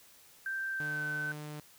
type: tone with pitch glide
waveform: sine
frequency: 1568 to 1521.6 Hz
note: G6 to F#6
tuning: 0 to +48 cents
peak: -33 dBFS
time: 0.46-1.32 s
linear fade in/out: 2 ms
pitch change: -52 cents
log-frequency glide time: 0.73-1.03 s
type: tone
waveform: sawtooth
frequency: 150 Hz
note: D3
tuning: 37 cents sharp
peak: -37 dBFS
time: 0.8-1.6 s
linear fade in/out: 2 ms
effects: white hiss -59 dBFS RMS until 1.78 s